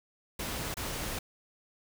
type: noise with dropouts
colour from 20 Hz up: pink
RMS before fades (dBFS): -36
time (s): 0.39-1.19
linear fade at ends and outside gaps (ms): 5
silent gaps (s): 0.742-0.769
effects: none